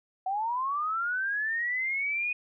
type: linear sweep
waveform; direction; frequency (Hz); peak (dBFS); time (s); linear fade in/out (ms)
sine; up; 740 to 2489; -27; 0.26-2.33; 5
effects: none